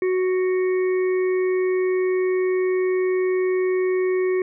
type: harmonic tone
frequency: 370 Hz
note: F#4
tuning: in tune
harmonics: 1 / 3 / 5 / 6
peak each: -18 / -37 / -36 / -36 dBFS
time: 0.02-4.42 s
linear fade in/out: 2 ms
effects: none